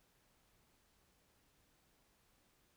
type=silence; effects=pink hiss -74 dBFS RMS until 2.76 s